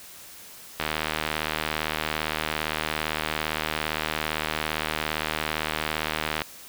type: click train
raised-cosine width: 0.3 ms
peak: -9 dBFS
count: 437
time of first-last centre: 0.8-6.419 s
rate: 77.6 Hz
effects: white hiss -45 dBFS RMS until 6.68 s